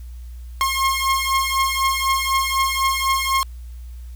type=beating tone pair; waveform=sawtooth; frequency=1072 / 1076 Hz; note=C6 / C6; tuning=+42 / +48 cents; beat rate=4 Hz; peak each=-17 dBFS; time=0.61-3.43 s; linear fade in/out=0 ms; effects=added 60 Hz sine -32 dBFS peak until 4.15 s + white hiss -56 dBFS RMS until 4.15 s